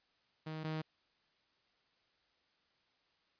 sawtooth tone pair in turn, 157 / 157 Hz, D#3 / D#3, +16 / +16 cents, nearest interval unison, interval 0 cents, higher neither, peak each -37 / -33 dBFS, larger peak second, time 0.46-0.64 / 0.64-0.82 s, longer neither, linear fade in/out 10 ms, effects white hiss -75 dBFS RMS until 3.39 s + resampled to 11025 Hz

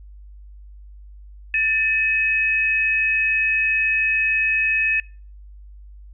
sine tone pair together, 1777 / 2547 Hz, A6 / D#7, +17 / +40 cents, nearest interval tritone, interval 623 cents, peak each -23 / -18 dBFS, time 1.54-5 s, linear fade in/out 2 ms, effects noise-tail reverb RT60 0.4 s tail -25 dB re dry + added 50 Hz sine -39 dBFS peak until 6.13 s

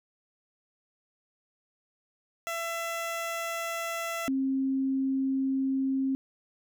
15% pulse / sine tone pair in turn, 670 / 267.4 Hz, E5 / C4, +28 / +38 cents, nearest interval octave + major third, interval 1590 cents, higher first, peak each -25 dBFS, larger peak neither, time 2.47-4.28 / 4.28-6.15 s, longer second, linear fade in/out 0 ms, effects none

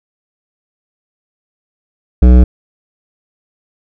sine tone with hard clipping, 61.74 Hz, B1, in tune, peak -4 dBFS, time 2.22-2.44 s, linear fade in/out 5 ms, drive 14 dB, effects none

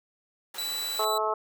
pink high-pass noise, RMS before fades -42 dBFS, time 0.54-1.05 s, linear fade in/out 5 ms, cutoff 600 Hz, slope 12 dB/octave
sawtooth tone, 3957 Hz, B7, 3 cents sharp, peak -27 dBFS, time 0.58-1.18 s, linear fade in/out 5 ms
harmonic tone, 216.2 Hz, A3, 30 cents flat, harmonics 2 / 3 / 4 / 5 / 6, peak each -31 / -31 / -31 / -31 / -31 dBFS, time 0.99-1.34 s, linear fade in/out 5 ms
effects none

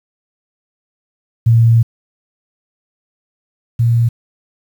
sine tone pair in turn, 115.2 / 117.15 Hz, A#2 / A#2, -20 / +9 cents, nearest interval unison, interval 29 cents, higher second, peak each -6 / -9 dBFS, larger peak first, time 1.46-1.83 / 3.79-4.09 s, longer first, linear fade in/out 10 ms, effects 7-bit

